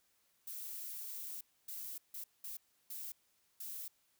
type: noise bursts at uneven times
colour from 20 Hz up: violet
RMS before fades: -45 dBFS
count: 6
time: 0.47-1.41 / 1.68-1.98 / 2.14-2.24 / 2.44-2.57 / 2.9-3.12 / 3.6-3.88 s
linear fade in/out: 5 ms
effects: white hiss -75 dBFS RMS until 4.19 s